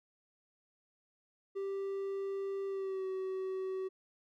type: tone with pitch glide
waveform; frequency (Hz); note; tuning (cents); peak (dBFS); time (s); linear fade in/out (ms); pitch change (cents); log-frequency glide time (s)
triangle; 392 to 378.4; G4 to F#4; 0 to +39; -33; 1.55-3.89; 20; -61; 2.67-3.06
effects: none